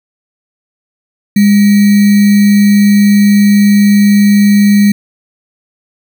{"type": "tone with sample-and-hold", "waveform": "sine", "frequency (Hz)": 203.8, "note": "G#3", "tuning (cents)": -32, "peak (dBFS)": -3, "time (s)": [1.36, 4.92], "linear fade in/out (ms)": 5, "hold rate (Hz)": 2100, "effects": []}